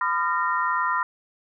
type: tone cluster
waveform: sine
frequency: 1009 / 1219 / 1381 / 1845 Hz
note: B5 / D#6 / F6 / A#6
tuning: +37 / -36 / -20 / -18 cents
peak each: -24 / -28 / -27 / -30 dBFS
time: 0.01-1.03 s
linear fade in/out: 2 ms
effects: none